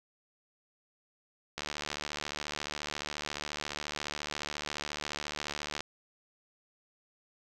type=click train; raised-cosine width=0.2 ms; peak=-18 dBFS; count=315; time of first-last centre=1.58-5.806 s; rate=74.3 Hz; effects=none